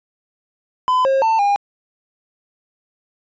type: tone with pitch steps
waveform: triangle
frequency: 1012 / 537 / 894 / 809 Hz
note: B5 / C5 / A5 / G#5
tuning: +42 / +45 / +27 / -46 cents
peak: -11 dBFS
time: 0.88-1.56 s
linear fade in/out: 0 ms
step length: 170 ms
effects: resampled to 16000 Hz